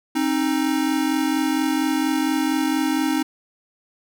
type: tone pair together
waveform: square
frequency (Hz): 266.8 / 311.1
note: C4 / D#4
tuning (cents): +34 / 0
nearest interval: minor third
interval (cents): 266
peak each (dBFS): -23 / -22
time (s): 0.15-3.23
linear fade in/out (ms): 10
effects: none